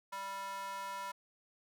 square tone with high-pass filter, 196 Hz, G3, in tune, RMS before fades -42 dBFS, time 0.12-1.12 s, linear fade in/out 10 ms, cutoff 990 Hz, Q 3.2, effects none

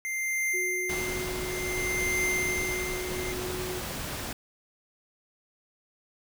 square tone with tremolo, 2093 Hz, C7, in tune, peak -26 dBFS, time 0.05-3.32 s, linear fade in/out 0 ms, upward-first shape triangle, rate 0.57 Hz, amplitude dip 90%
sine tone, 365.8 Hz, F#4, 20 cents flat, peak -34 dBFS, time 0.53-3.81 s, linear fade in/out 20 ms
pink noise, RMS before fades -35 dBFS, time 0.89-4.33 s, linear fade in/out 5 ms
effects none

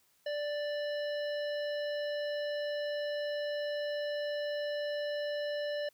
harmonic tone with a mistuned harmonic, 587.3 Hz, D5, in tune, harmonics 1 / 3 / 5 / 7 / 9, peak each -33 / -43 / -47 / -50 / -52 dBFS, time 0.26-5.89 s, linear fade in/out 5 ms, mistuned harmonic 7, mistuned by -21 cents, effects white hiss -70 dBFS RMS until 5.93 s

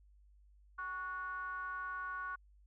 triangle ring-modulated tone, 174.61 Hz, F3, in tune, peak -34 dBFS, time 0.78-2.36 s, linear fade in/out 10 ms, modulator 1290 Hz, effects added 50 Hz sine -61 dBFS peak until 2.66 s

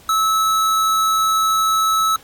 square tone, 1300 Hz, E6, 24 cents flat, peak -15 dBFS, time 0.09-2.16 s, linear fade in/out 2 ms, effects pink hiss -46 dBFS RMS until 2.23 s + AAC 64 kbps

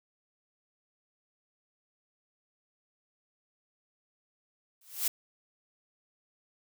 blue noise with exponential growth, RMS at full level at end -25 dBFS, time 4.81-5.08 s, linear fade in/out 5 ms, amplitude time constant 58 ms, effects none

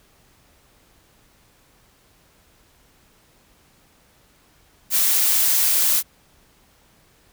blue noise, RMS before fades -18 dBFS, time 4.9-6.03 s, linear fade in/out 50 ms, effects pink hiss -57 dBFS RMS until 7.32 s

